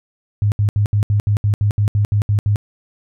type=tone bursts; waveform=sine; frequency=103.2 Hz; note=G#2; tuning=10 cents flat; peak=-12 dBFS; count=13; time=0.42-2.559 s; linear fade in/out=0 ms; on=99 ms; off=71 ms; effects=none